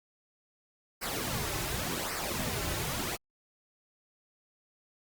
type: noise with flanger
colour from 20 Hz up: pink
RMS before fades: -34 dBFS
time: 1.01-3.17 s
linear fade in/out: 20 ms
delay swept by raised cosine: 0.28 to 4.28 ms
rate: 0.89 Hz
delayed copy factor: -0.7
effects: Opus 48 kbps